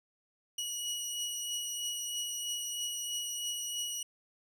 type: beating tone pair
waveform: 20% pulse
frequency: 2914 / 2917.1 Hz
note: F#7 / F#7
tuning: -27 / -25 cents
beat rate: 3.1 Hz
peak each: -30 / -39 dBFS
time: 0.58-4.03 s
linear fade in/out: 5 ms
effects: none